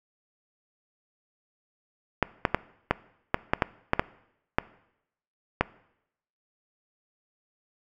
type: clicks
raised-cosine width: 0.5 ms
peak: -5 dBFS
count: 11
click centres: 2.227 / 2.452 / 2.546 / 2.91 / 3.344 / 3.535 / 3.622 / 3.934 / 3.995 / 4.585 / 5.61 s
effects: noise-tail reverb RT60 0.8 s tail -20 dB re dry